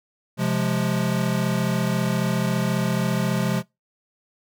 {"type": "chord", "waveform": "square", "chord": "F minor", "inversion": "second", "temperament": "equal with one note detuned", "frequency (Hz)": [130.81, 174.61, 209.2], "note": ["C3", "F3", "Ab3"], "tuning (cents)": [0, 0, 13], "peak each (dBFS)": [-26, -25, -26], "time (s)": [0.37, 3.63], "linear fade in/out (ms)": 50, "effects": ["noise-tail reverb RT60 0.2 s tail -22 dB re dry"]}